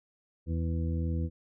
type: harmonic tone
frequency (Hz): 82.41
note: E2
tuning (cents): 0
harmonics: 1 / 2 / 3 / 4 / 6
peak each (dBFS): -29 / -35 / -39 / -41 / -45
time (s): 0.46-1.3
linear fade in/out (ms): 50
effects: none